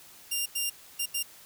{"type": "tone bursts at uneven times", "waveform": "10% pulse", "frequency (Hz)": 2794, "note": "F7", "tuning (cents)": 0, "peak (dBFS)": -19, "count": 4, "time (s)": [[0.31, 0.46], [0.55, 0.7], [0.99, 1.06], [1.14, 1.23]], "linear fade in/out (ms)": 10, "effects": ["white hiss -52 dBFS RMS until 1.45 s"]}